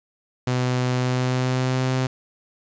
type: tone with pitch glide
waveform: sawtooth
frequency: 125.9 to 129.59 Hz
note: B2 to C3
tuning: +34 to -16 cents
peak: -16 dBFS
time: 0.47-2.07 s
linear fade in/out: 5 ms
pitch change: +50 cents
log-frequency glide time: 0.94-1.91 s
effects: resampled to 16000 Hz + 8-bit